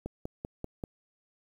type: click train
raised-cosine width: 2 ms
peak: -22 dBFS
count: 5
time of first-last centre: 0.06-0.838 s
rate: 5.14 Hz
effects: 9-bit